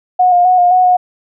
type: tone with pitch steps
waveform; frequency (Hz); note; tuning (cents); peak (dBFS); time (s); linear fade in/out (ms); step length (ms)
sine; 730 / 709 / 734 / 711 / 735 / 726; F#5 / F5 / F#5 / F5 / F#5 / F#5; -24 / +26 / -14 / +31 / -12 / -33; -6; 0.19-0.97; 10; 130
effects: none